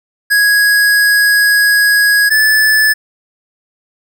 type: tone pair in turn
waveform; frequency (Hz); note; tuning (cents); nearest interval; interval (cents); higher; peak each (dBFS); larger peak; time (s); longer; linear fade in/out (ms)
square; 1661.2 / 1737; G#6 / A6; 0 / -23; minor second; 77; second; -8; neither; 0.3-2.3 / 2.3-2.94; first; 20
effects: none